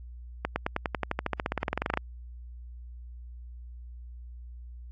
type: accelerating click train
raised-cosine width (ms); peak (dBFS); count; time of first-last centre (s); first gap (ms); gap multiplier
0.5; -12; 24; 0.45-1.974; 110; 0.95
effects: added 60 Hz sine -41 dBFS peak until 4.91 s + AAC 48 kbps